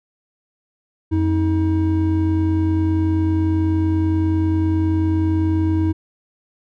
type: tone pair together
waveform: triangle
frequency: 89.21 / 317.9 Hz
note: F2 / D#4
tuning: +37 / +37 cents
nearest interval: octave + minor seventh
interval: 2200 cents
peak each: -16 dBFS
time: 1.11-5.93 s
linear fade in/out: 20 ms
effects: none